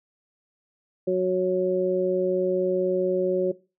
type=harmonic tone; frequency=184.2 Hz; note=F#3; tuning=7 cents flat; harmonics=1 / 2 / 3; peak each=-30 / -22 / -25 dBFS; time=1.07-3.52 s; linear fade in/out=10 ms; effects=noise-tail reverb RT60 0.3 s tail -19 dB re dry